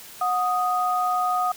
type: tone pair together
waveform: sine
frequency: 729.2 / 1244.5 Hz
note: F#5 / D#6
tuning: -25 / 0 cents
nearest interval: major sixth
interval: 925 cents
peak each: -23 dBFS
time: 0.21-1.52 s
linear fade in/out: 5 ms
effects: white hiss -43 dBFS RMS until 1.56 s